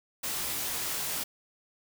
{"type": "noise with comb filter", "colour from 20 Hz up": "white", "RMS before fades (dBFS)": -33, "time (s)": [0.23, 1.24], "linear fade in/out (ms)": 10, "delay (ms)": 20, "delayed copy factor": -0.55, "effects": []}